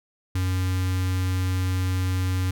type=tone with notch filter; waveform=square; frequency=92.5 Hz; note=F#2; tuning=in tune; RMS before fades=-24 dBFS; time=0.35-2.51 s; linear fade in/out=5 ms; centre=600 Hz; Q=0.76; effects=none